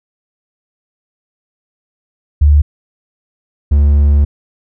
sine / triangle tone pair in turn, 73.42 / 72.12 Hz, D2 / D2, 0 / -31 cents, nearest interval unison, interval 31 cents, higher first, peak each -4 dBFS, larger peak neither, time 2.41-2.62 / 3.71-4.25 s, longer second, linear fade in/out 10 ms, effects none

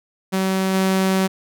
sawtooth tone with level steps, 190 Hz, F#3, 46 cents sharp, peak -14 / -12 dBFS, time 0.32-1.28 s, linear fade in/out 20 ms, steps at 0.73 s, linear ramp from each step 20 ms, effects none

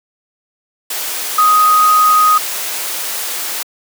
sine tone in noise, 1250 Hz, D#6, 8 cents sharp, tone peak -7 dBFS, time 1.38-2.38 s, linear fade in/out 5 ms, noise white, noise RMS -21 dBFS, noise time 0.9-3.63 s, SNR +11 dB, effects high-pass 400 Hz 12 dB/octave

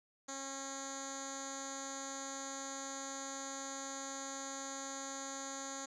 10% pulse tone with low-pass filter, 272 Hz, C#4, 33 cents flat, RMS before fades -44 dBFS, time 0.28-5.86 s, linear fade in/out 10 ms, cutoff 6700 Hz, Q 7.3, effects none

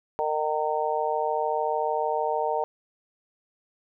harmonic tone, 153.3 Hz, D#3, 25 cents flat, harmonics 3 / 4 / 5 / 6, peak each -29 / -29 / -29 / -29 dBFS, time 0.19-2.64 s, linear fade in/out 0 ms, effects none

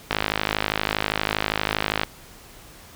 click train, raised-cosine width 0.3 ms, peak -4 dBFS, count 102, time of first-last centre 0.11-2.034 s, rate 52.5 Hz, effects pink hiss -46 dBFS RMS until 2.95 s

